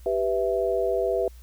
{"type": "chord", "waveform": "sine", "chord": "E minor", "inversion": "first", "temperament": "equal", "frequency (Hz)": [392, 493.9, 659.3], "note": ["G4", "B4", "E5"], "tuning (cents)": [0, 0, 0], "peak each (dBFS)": -26, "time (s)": [0.06, 1.28], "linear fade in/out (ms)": 2, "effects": ["added 60 Hz sine -43 dBFS peak until 1.42 s", "white hiss -58 dBFS RMS until 1.42 s"]}